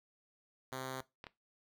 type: tone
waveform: 5% pulse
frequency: 130.81 Hz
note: C3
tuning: in tune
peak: -29 dBFS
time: 0.72-1.01 s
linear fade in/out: 2 ms
type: clicks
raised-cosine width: 0.3 ms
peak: -30 dBFS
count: 2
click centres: 1.241 / 1.268 s
effects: noise-tail reverb RT60 0.2 s tail -18 dB re dry